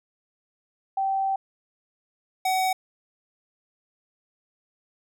sine / square tone pair in turn, 776 / 752.2 Hz, G5 / F#5, -18 / +28 cents, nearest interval minor second, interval 54 cents, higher first, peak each -22 dBFS, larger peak neither, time 0.97-1.36 / 2.45-2.73 s, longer first, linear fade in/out 5 ms, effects none

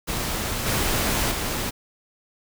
pink noise with level steps, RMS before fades -27 / -23 / -27 dBFS, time 0.07-1.71 s, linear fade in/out 20 ms, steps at 0.66 / 1.31 s, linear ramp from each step 5 ms, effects none

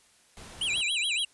pink noise, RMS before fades -46 dBFS, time 0.37-0.81 s, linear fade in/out 0 ms
square tone with vibrato, 2794 Hz, F7, in tune, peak -27 dBFS, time 0.61-1.25 s, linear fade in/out 5 ms, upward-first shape sine, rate 7.1 Hz, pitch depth 300 cents each way
sine tone, 3925 Hz, B7, 11 cents flat, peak -35 dBFS, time 0.7-1.24 s, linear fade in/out 2 ms
effects white hiss -61 dBFS RMS until 1.33 s + resampled to 24000 Hz

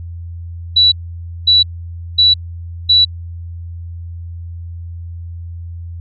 sine tone bursts, 3938 Hz, B7, 6 cents flat, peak -6 dBFS, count 4, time 0.76-3.05 s, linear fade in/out 10 ms, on 160 ms, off 550 ms, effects added 85 Hz sine -25 dBFS peak until 6 s

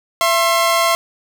sawtooth tone pair together, 671.5 / 1066 Hz, E5 / C6, +32 / +32 cents, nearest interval minor sixth, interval 800 cents, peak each -12 dBFS, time 0.21-0.95 s, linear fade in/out 0 ms, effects none

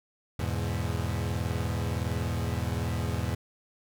35% pulse chord, E major, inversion none, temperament equal, 82.41 / 103.83 / 123.47 Hz, E2 / G#2 / B2, 0 / 0 / 0 cents, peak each -30 / -31 / -32 dBFS, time 0.39-3.35 s, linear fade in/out 5 ms, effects none

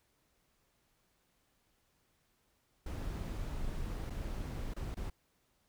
brown noise with dropouts, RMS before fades -39 dBFS, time 2.86-5.1 s, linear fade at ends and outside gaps 5 ms, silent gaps 4.099-4.103 / 4.738-4.763 / 4.945-4.968 s, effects pink hiss -75 dBFS RMS until 5.68 s

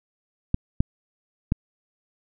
clicks, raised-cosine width 5 ms, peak -8 / -6 / -8 dBFS, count 3, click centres 0.544 / 0.805 / 1.521 s, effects none

